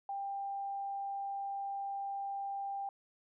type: tone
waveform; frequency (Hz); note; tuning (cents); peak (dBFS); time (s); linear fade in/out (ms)
sine; 793; G5; +20; -36; 0.09-2.89; 2
effects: none